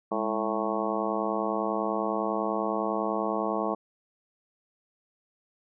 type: harmonic tone with a mistuned harmonic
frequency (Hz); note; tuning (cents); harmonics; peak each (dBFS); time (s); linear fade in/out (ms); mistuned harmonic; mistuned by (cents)
110; A2; 0; 2 / 3 / 4 / 5 / 6 / 7 / 8 / 9 / 10; -34 / -34 / -34 / -35 / -33 / -36 / -36 / -39 / -34; 0.11-3.75; 10; 2; -94
effects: none